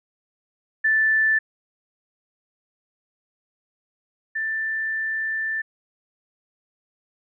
sine tone pair in turn, 1760 / 1771.2 Hz, A6 / A6, 0 / +11 cents, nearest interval unison, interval 11 cents, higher second, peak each -16 / -23 dBFS, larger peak first, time 0.84-1.39 / 4.35-5.62 s, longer second, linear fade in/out 10 ms, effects none

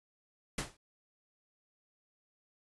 pink noise with exponential decay, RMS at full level -31 dBFS, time 0.58-0.77 s, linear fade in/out 5 ms, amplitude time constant 40 ms, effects resampled to 24000 Hz

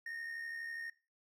triangle tone with amplitude modulation, 1844 Hz, A#6, 19 cents flat, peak -37 dBFS, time 0.06-0.9 s, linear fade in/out 5 ms, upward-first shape sine, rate 72.2 Hz, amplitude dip 45%, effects noise-tail reverb RT60 0.3 s tail -19 dB re dry

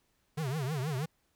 square tone with vibrato, 142.6 Hz, C#3, 49 cents sharp, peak -32 dBFS, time 0.37-1.06 s, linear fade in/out 10 ms, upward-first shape triangle, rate 6.3 Hz, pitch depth 260 cents each way, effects pink hiss -74 dBFS RMS until 1.35 s

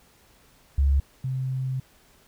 sine tone pair in turn, 69.3 / 130.82 Hz, C#2 / C3, 0 / 0 cents, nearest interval major seventh, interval 1100 cents, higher second, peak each -17 / -25 dBFS, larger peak first, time 0.78-1 / 1.24-1.8 s, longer second, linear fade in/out 5 ms, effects pink hiss -58 dBFS RMS until 2.27 s

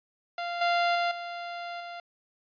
sawtooth tone with level steps, 694 Hz, F5, 11 cents flat, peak -27 / -19 / -21 / -31 / -34 dBFS, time 0.38-2 s, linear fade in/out 2 ms, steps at 0.61 / 0.95 / 1.11 / 1.8 s, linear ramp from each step 5 ms, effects resampled to 11025 Hz

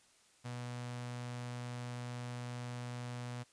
sawtooth tone with notch filter, 122.3 Hz, B2, 16 cents flat, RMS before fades -43 dBFS, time 0.44-3.44 s, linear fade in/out 20 ms, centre 340 Hz, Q 1.9, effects white hiss -67 dBFS RMS until 3.52 s + resampled to 22050 Hz

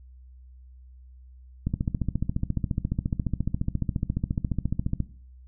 click train, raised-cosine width 5 ms, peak -13 dBFS, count 49, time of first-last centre 1.67-5.003 s, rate 14.4 Hz, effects noise-tail reverb RT60 0.5 s tail -17 dB re dry + added 63 Hz sine -46 dBFS peak until 5.47 s

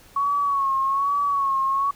sine tone with vibrato, 1108.7 Hz, C#6, in tune, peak -19 dBFS, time 0.16-1.91 s, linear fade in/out 5 ms, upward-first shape sine, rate 1.2 Hz, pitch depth 54 cents each way, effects pink hiss -51 dBFS RMS until 1.95 s

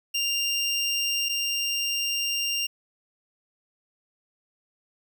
25% pulse tone pair in turn, 2790 / 2790 Hz, F7 / F7, -2 / -2 cents, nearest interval unison, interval 0 cents, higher neither, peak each -20 / -21 dBFS, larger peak first, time 0.14-1.29 / 1.29-2.67 s, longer second, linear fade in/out 10 ms, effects none

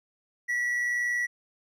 triangle tone with amplitude modulation, 1940 Hz, B6, 31 cents flat, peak -22 dBFS, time 0.48-1.27 s, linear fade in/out 20 ms, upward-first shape sine, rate 121 Hz, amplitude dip 35%, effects none

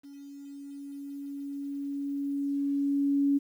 sine tone with level ramp, 281.1 Hz, C#4, 24 cents sharp, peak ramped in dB -44 to -21 dBFS, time 0.03-3.39 s, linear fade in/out 20 ms, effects 10-bit

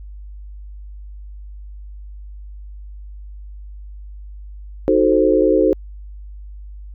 sine chord, D# diminished seventh, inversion none, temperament equal, 311.1 / 370 / 440 / 523.3 Hz, D#4 / F#4 / A4 / C5, 0 / 0 / 0 / 0 cents, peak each -17 dBFS, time 4.88-5.73 s, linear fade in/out 0 ms, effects added 50 Hz sine -32 dBFS peak until 6.94 s

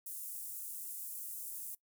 pink high-pass noise, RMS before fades -44 dBFS, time 0.06-1.75 s, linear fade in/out 5 ms, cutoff 9200 Hz, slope 24 dB/octave, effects noise-tail reverb RT60 0.1 s tail -20 dB re dry

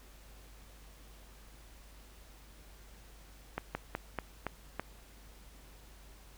slowing click train, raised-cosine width 0.5 ms, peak -19 dBFS, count 6, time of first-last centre 3.58-4.796 s, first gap 170 ms, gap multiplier 1.18, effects added 50 Hz sine -54 dBFS peak until 6.37 s + pink hiss -59 dBFS RMS until 6.37 s

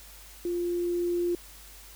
sine tone with level ramp, 348.9 Hz, F4, 2 cents flat, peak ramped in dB -27 to -24 dBFS, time 0.45-1.35 s, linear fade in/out 2 ms, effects added 50 Hz sine -51 dBFS peak until 1.95 s + white hiss -50 dBFS RMS until 1.95 s

